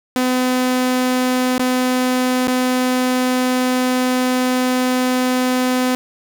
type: tone with dropouts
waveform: sawtooth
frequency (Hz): 253.4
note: B3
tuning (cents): +45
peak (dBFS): -11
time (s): 0.16-5.95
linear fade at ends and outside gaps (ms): 0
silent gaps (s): 1.58-1.595 / 2.472-2.481
effects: 7-bit